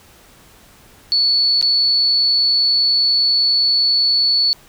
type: tone with dropouts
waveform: sine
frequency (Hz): 4435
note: C#8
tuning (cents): 0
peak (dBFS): -12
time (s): 1.12-4.53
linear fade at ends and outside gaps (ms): 0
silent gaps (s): 1.613-1.626
effects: pink hiss -47 dBFS RMS until 4.68 s